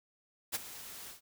white noise with ADSR envelope, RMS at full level -32 dBFS, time 0.52-1.21 s, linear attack 28 ms, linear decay 26 ms, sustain -15 dB, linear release 120 ms, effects none

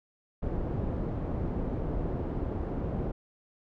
pink low-pass noise, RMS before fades -32 dBFS, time 0.42-3.12 s, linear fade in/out 10 ms, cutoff 520 Hz, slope 12 dB/octave, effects none

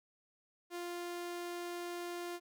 sawtooth tone, 349.2 Hz, F4, in tune, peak -36 dBFS, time 0.7-2.4 s, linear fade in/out 50 ms, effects none

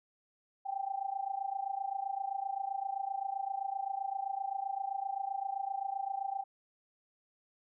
sine tone with amplitude modulation, 784 Hz, G5, in tune, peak -30 dBFS, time 0.65-6.44 s, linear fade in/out 20 ms, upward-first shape sine, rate 27.7 Hz, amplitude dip 85%, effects none

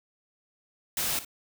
white noise with echo, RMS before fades -29 dBFS, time 0.97-1.19 s, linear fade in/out 2 ms, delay 58 ms, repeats 1, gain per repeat -14 dB, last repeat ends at 1.248 s, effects none

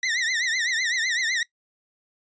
sawtooth tone with vibrato, 1924 Hz, B6, 46 cents flat, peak -19 dBFS, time 0.03-1.43 s, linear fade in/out 2 ms, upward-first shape triangle, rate 7.9 Hz, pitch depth 160 cents each way, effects noise-tail reverb RT60 0.1 s tail -20 dB re dry + resampled to 16000 Hz

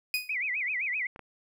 30% pulse tone with exponential decay, 2489 Hz, D#7, in tune, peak -21 dBFS, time 0.14-0.36 s, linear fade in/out 1 ms, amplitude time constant 47 ms
sine tone with vibrato, 2233 Hz, C#7, 12 cents sharp, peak -28 dBFS, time 0.29-1.07 s, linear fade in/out 5 ms, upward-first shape sine, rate 7.7 Hz, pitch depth 240 cents each way
clicks, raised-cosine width 0.5 ms, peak -29 dBFS, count 2, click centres 1.161 / 1.193 s
effects none

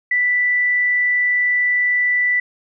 sine tone, 1975.5 Hz, B6, in tune, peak -14 dBFS, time 0.11-2.4 s, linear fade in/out 5 ms, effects none

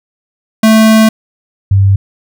square / sine tone pair in turn, 220 / 98 Hz, A3 / G2, 0 / 0 cents, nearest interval octave + major second, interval 1400 cents, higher first, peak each -4 dBFS, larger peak neither, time 0.63-1.09 / 1.71-1.96 s, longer first, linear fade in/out 5 ms, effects none

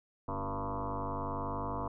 sine tone with frequency modulation, 480 Hz, B4, 49 cents flat, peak -33 dBFS, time 0.28-1.88 s, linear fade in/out 5 ms, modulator 101 Hz, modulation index 6.5, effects none

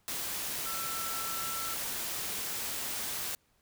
sine tone in noise, 1336 Hz, E6, 23 cents sharp, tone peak -39 dBFS, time 0.66-1.74 s, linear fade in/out 0 ms, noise white, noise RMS -36 dBFS, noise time 0.08-3.35 s, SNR -6 dB, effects pink hiss -71 dBFS RMS until 3.61 s

